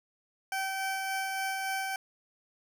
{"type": "tone with tremolo", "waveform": "20% pulse", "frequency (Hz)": 771, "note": "G5", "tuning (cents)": -29, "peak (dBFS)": -25, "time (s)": [0.52, 1.96], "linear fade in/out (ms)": 2, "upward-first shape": "sine", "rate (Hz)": 3.5, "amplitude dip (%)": 25, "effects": []}